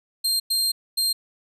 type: tone bursts at uneven times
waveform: sawtooth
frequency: 4186 Hz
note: C8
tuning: in tune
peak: -17 dBFS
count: 3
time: 0.24-0.4 / 0.5-0.72 / 0.97-1.13 s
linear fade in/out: 10 ms
effects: resampled to 32000 Hz